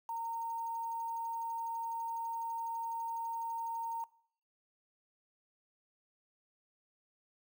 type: tone with quantisation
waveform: sine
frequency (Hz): 919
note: A#5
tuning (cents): -25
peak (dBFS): -36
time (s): 0.09-4.04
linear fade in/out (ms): 2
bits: 9
effects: noise-tail reverb RT60 0.6 s tail -22 dB re dry